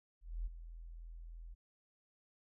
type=tone with ADSR envelope; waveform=sine; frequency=41.6 Hz; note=E1; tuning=17 cents sharp; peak=-35 dBFS; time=0.21-1.55 s; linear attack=250 ms; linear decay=21 ms; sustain=-12 dB; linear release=21 ms; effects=none